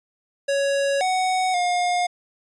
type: tone with pitch steps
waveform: square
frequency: 557 / 744 / 713 Hz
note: C#5 / F#5 / F5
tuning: +8 / +9 / +36 cents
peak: -20 dBFS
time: 0.48-2.07 s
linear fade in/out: 10 ms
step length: 530 ms
effects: resampled to 22050 Hz